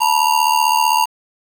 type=ring-modulated tone; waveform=square; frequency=931 Hz; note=A#5; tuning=2 cents flat; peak=-10 dBFS; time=0-1.06 s; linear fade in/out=20 ms; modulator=37.8 Hz; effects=7-bit